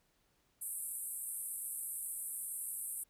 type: band-pass noise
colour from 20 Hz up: pink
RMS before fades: -42 dBFS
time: 0.61-3.04 s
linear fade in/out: 10 ms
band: 8300 to 13000 Hz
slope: 96 dB/octave
effects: pink hiss -75 dBFS RMS until 3.09 s